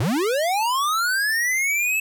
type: linear sweep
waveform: square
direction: up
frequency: 91 to 2637 Hz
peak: -20 dBFS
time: 0-2 s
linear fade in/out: 5 ms
effects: none